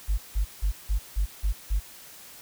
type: tone bursts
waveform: sine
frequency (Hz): 49.22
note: G1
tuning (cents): +8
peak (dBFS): -20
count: 7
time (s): 0.08-1.8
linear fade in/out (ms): 20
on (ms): 100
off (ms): 170
effects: tanh soft clip ceiling -17 dBFS + white hiss -47 dBFS RMS until 2.41 s